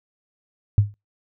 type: tone with exponential decay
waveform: sine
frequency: 102.7 Hz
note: G#2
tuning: 19 cents flat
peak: -8 dBFS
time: 0.78-0.94 s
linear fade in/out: 0 ms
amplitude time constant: 34 ms
effects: noise-tail reverb RT60 0.2 s tail -26 dB re dry